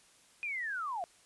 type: linear sweep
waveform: sine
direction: down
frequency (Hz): 2483 to 660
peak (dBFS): -34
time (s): 0.43-1.04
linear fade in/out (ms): 0
effects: white hiss -63 dBFS RMS until 1.25 s + resampled to 24000 Hz